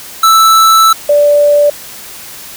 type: tone pair in turn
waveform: square / sine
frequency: 1318.5 / 583.6 Hz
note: E6 / D5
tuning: 0 / -11 cents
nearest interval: octave + major second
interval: 1411 cents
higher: first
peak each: -4 dBFS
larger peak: neither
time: 0.23-0.93 / 1.09-1.7 s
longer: first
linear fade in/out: 5 ms
effects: white hiss -29 dBFS RMS until 2.56 s